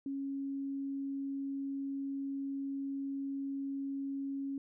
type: tone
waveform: sine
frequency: 275.2 Hz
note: C#4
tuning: 12 cents flat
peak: -35 dBFS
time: 0.06-4.58 s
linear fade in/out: 2 ms
effects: none